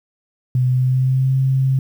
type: tone with pitch glide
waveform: sine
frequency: 126.6 to 132.89 Hz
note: B2 to C3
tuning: +43 to +27 cents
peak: -13 dBFS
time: 0.55-1.79 s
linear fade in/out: 2 ms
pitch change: +84 cents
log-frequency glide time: 0.66-1.36 s
effects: 8-bit